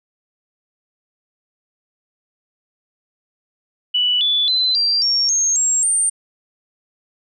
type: tone with pitch steps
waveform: sine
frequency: 2960 / 3460 / 4043 / 4726 / 5524 / 6456 / 7545 / 8819 Hz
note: F#7 / A7 / B7 / D8 / F8 / G#8 / A#8 / C#9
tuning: 0 / -30 / +40 / +10 / -20 / -50 / +20 / -10 cents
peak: -14 dBFS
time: 3.94-6.1 s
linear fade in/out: 10 ms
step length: 270 ms
effects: none